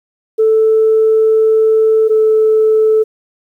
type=tone pair in turn; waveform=sine; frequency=440 / 436.5 Hz; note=A4 / A4; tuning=0 / -14 cents; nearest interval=unison; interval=14 cents; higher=first; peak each=-6 dBFS; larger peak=neither; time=0.38-2.09 / 2.09-3.04 s; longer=first; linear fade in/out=20 ms; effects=tanh soft clip ceiling -3 dBFS + 8-bit